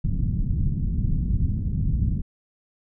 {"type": "low-pass noise", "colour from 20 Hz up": "pink", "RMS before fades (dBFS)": -23, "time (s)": [0.04, 2.22], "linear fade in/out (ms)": 10, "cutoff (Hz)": 190, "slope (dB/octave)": 24, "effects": []}